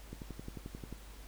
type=click train; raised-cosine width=3 ms; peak=-30 dBFS; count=10; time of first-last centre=0.13-0.926 s; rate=11.3 Hz; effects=added 50 Hz sine -49 dBFS peak until 1.27 s + pink hiss -56 dBFS RMS until 1.27 s